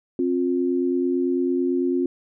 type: tone pair together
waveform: sine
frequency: 265.9 / 354.9 Hz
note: C4 / F4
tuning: +28 / +28 cents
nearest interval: perfect fourth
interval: 500 cents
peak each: -22 dBFS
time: 0.19-2.06 s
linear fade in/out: 2 ms
effects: none